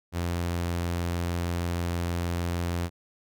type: tone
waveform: sawtooth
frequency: 86.4 Hz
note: F2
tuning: 18 cents flat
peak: -23 dBFS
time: 0.12-2.9 s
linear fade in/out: 50 ms
effects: none